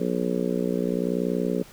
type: harmonic tone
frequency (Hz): 60.7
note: B1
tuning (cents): -29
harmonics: 3 / 4 / 5 / 6 / 7 / 8 / 9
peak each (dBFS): -28 / -29 / -32 / -33 / -29 / -33 / -34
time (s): 0-1.63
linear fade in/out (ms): 5
effects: pink hiss -49 dBFS RMS until 1.72 s